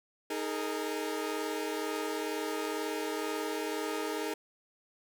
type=chord; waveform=sawtooth; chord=D# suspended fourth; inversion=none; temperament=equal with one note detuned; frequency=311.1 / 415.3 / 457.4 Hz; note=D#4 / G#4 / A#4; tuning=0 / 0 / -33 cents; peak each=-33 / -33 / -34 dBFS; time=0.3-4.34 s; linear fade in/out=5 ms; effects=none